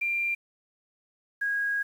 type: tone pair in turn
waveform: sine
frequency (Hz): 2380 / 1642.8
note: D7 / G#6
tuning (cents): +22 / -19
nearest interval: tritone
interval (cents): 641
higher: first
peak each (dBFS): -25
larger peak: neither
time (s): 0.01-0.35 / 1.41-1.83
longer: second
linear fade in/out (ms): 10
effects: 9-bit